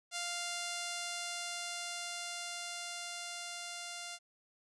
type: tone with level ramp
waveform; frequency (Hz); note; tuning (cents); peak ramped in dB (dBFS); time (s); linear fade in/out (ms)
5% pulse; 698; F5; -1; -25 to -31; 0.11-4.19; 50
effects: resampled to 24000 Hz